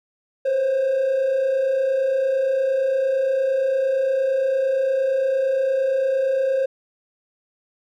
triangle tone pair together, 506.3 / 535 Hz, B4 / C5, +43 / +38 cents, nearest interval minor second, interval 95 cents, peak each -24 / -15 dBFS, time 0.45-6.66 s, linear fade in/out 10 ms, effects tanh soft clip ceiling -13 dBFS

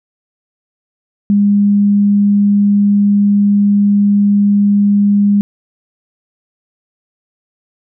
sine tone, 203.2 Hz, G#3, 38 cents flat, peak -7 dBFS, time 1.3-5.41 s, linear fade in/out 0 ms, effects none

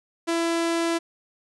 sawtooth tone, 334.5 Hz, E4, 25 cents sharp, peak -18 dBFS, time 0.27-0.99 s, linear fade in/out 20 ms, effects resampled to 24000 Hz

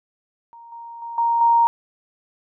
sine tone with level steps, 932.3 Hz, A#5, in tune, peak -40 / -34 / -29 / -16 / -12 dBFS, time 0.53-1.67 s, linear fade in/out 0 ms, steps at 0.72 / 1.02 / 1.18 / 1.41 s, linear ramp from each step 2 ms, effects none

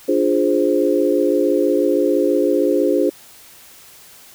sine chord, D half-diminished seventh, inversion none, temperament equal, 293.7 / 349.2 / 415.3 / 523.3 Hz, D4 / F4 / Ab4 / C5, 0 / 0 / 0 / 0 cents, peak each -19 dBFS, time 0.08-3.1 s, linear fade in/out 10 ms, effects white hiss -44 dBFS RMS until 4.34 s

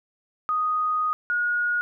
sine tone pair in turn, 1244 / 1442.9 Hz, D#6 / F#6, -1 / -44 cents, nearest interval minor third, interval 257 cents, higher second, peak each -21 dBFS, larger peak neither, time 0.49-1.13 / 1.3-1.81 s, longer first, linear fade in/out 0 ms, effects none

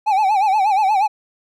triangle tone with vibrato, 811 Hz, G#5, 41 cents flat, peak -11 dBFS, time 0.06-1.08 s, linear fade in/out 20 ms, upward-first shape sine, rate 8.4 Hz, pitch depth 130 cents each way, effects none

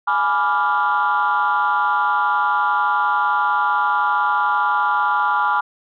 sine chord, G# diminished seventh, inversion none, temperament equal with one note detuned, 836.4 / 987.8 / 1174.7 / 1396.9 Hz, G#5 / B5 / D6 / F6, +12 / 0 / 0 / 0 cents, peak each -20 dBFS, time 0.07-5.61 s, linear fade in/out 10 ms, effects tanh soft clip ceiling -9 dBFS

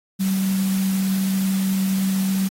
sine tone in noise, 191.7 Hz, G3, 38 cents flat, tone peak -18 dBFS, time 0.19-2.49 s, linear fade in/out 20 ms, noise white, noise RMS -33 dBFS, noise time 0.19-2.49 s, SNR +12 dB, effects AAC 48 kbps

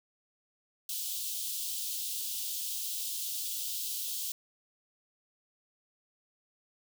white high-pass noise, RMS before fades -36 dBFS, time 0.89-4.32 s, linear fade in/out 2 ms, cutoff 3000 Hz, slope 48 dB/octave, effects none

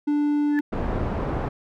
triangle tone, 293.7 Hz, D4, in tune, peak -17 dBFS, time 0.07-0.61 s, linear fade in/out 10 ms
sine tone with exponential growth, 1735 Hz, A6, 25 cents flat, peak -24 dBFS, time 0.48-0.59 s, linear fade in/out 0 ms, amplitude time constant 23 ms
pink low-pass noise, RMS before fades -26 dBFS, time 0.72-1.49 s, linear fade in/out 10 ms, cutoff 930 Hz, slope 12 dB/octave
effects none

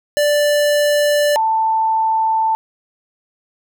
square / sine tone pair in turn, 587.3 / 886.8 Hz, D5 / A5, 0 / +13 cents, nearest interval perfect fifth, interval 713 cents, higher second, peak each -13 dBFS, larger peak neither, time 0.17-1.36 / 1.36-2.55 s, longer neither, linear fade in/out 0 ms, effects none

